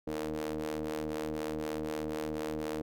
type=ring-modulated tone; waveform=sawtooth; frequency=76.8 Hz; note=D#2; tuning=22 cents flat; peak=-27 dBFS; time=0.07-2.82 s; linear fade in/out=5 ms; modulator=386 Hz; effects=none